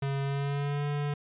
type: tone with pitch glide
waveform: square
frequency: 138.2 to 145.41 Hz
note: C#3 to D3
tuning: -5 to -17 cents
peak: -29 dBFS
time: 0.02-1.14 s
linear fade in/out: 5 ms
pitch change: +88 cents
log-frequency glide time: 0.22-0.86 s
effects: resampled to 8000 Hz